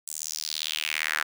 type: tone with high-pass filter sweep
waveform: sawtooth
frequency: 77.5 Hz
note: D#2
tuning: 6 cents flat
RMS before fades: -31 dBFS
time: 0.07-1.23 s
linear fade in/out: 5 ms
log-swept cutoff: 8400 to 1500 Hz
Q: 3.2
effects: none